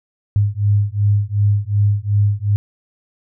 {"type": "beating tone pair", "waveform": "sine", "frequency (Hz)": [101.3, 104], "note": ["G#2", "G#2"], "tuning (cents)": [-43, 3], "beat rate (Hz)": 2.7, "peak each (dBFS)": -16, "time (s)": [0.36, 2.56], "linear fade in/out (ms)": 0, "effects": []}